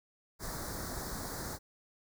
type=band-stop noise; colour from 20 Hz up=pink; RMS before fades=-40 dBFS; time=0.39-1.59 s; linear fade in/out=50 ms; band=1900 to 4100 Hz; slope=48 dB/octave; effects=none